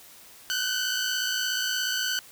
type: tone pair together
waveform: 15% pulse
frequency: 1480 / 1536.9 Hz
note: F#6 / G6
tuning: 0 / -35 cents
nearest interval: minor second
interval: 65 cents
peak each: -22 dBFS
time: 0.5-2.19 s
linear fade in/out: 0 ms
effects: white hiss -50 dBFS RMS until 2.31 s